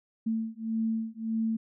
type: beating tone pair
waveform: sine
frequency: 222.8 / 224.5 Hz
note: A3 / A3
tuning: +22 / +35 cents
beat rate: 1.7 Hz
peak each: -31 dBFS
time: 0.26-1.57 s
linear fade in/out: 10 ms
effects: none